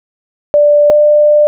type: tone pair in turn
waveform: sine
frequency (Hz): 588 / 595.9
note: D5 / D5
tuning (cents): +2 / +25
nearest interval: unison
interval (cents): 23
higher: second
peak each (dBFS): -4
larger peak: neither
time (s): 0.54-0.9 / 0.9-1.47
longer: second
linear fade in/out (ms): 0
effects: none